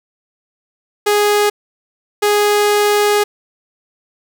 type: tone pair in turn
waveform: sawtooth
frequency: 414.5 / 414.5 Hz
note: G#4 / G#4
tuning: -3 / -3 cents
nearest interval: unison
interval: 0 cents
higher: neither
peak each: -7 dBFS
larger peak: neither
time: 1.06-1.5 / 2.22-3.24 s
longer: second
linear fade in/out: 10 ms
effects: none